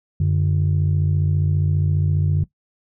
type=tone pair together; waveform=sine; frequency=92.5 / 147.34 Hz; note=F#2 / D3; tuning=0 / +6 cents; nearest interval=minor sixth; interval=806 cents; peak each=-17 dBFS; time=0.2-2.44 s; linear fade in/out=5 ms; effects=noise-tail reverb RT60 0.1 s tail -17 dB re dry + tanh soft clip ceiling -11 dBFS